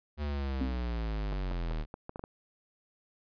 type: linear sweep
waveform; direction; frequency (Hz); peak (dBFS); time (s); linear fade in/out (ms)
square; down; 75 to 37.26; -32; 0.17-1.86; 50
type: tone with exponential decay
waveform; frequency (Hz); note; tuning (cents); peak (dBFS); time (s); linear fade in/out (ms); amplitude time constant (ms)
sine; 261.6; C4; 0; -27; 0.61-0.86; 1; 53
type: clicks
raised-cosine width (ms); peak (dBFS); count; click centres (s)
1; -26; 8; 1.326 / 1.514 / 1.712 / 1.941 / 2.094 / 2.159 / 2.194 / 2.239
effects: resampled to 11025 Hz